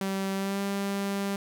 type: tone with pitch glide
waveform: sawtooth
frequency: 193.7 to 198.46 Hz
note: G3 to G3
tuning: -20 to +22 cents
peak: -24 dBFS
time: 0.01-1.36 s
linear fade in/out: 2 ms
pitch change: +42 cents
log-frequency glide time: 0.35-0.6 s
effects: none